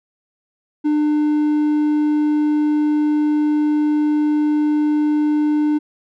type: tone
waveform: triangle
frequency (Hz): 300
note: D4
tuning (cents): +37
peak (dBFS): -12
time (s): 0.84-5.79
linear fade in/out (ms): 20
effects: none